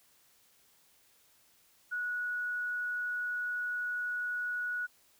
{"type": "tone", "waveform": "sine", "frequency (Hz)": 1464, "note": "F#6", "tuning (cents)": -19, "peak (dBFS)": -32, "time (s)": [1.91, 4.87], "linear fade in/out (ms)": 20, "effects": ["white hiss -66 dBFS RMS until 5.19 s"]}